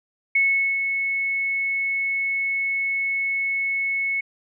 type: tone with ADSR envelope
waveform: sine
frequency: 2200 Hz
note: C#7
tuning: 14 cents flat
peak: -15 dBFS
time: 0.35-4.21 s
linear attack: 6 ms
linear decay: 420 ms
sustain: -6 dB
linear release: 10 ms
effects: none